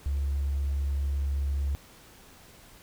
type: tone with hard clipping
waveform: sine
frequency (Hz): 70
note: C#2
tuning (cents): +18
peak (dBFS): -26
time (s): 0.06-1.75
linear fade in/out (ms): 0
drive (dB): 1
effects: pink hiss -53 dBFS RMS until 2.82 s